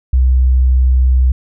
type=tone; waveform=sine; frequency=63.8 Hz; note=C2; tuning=43 cents flat; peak=-7 dBFS; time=0.13-1.32 s; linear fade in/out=5 ms; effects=none